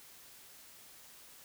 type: silence
effects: white hiss -56 dBFS RMS until 1.44 s